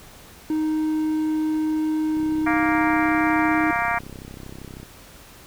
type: tone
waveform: triangle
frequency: 311.1 Hz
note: D#4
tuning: in tune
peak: -18 dBFS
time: 0.5-3.71 s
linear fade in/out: 2 ms
type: click train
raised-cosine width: 3 ms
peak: -25 dBFS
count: 88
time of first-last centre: 2.17-4.831 s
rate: 32.7 Hz
type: harmonic tone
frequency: 233.8 Hz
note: A#3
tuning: 5 cents sharp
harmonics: 3 / 4 / 5 / 6 / 7 / 8 / 9 / 10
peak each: -26 / -27 / -28 / -29 / -29 / -30 / -31 / -31 dBFS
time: 2.46-3.99 s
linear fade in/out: 10 ms
effects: pink hiss -46 dBFS RMS until 5.46 s